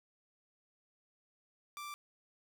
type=tone; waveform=sawtooth; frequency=1174.7 Hz; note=D6; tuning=in tune; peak=-39 dBFS; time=1.77-1.94 s; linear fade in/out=0 ms; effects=none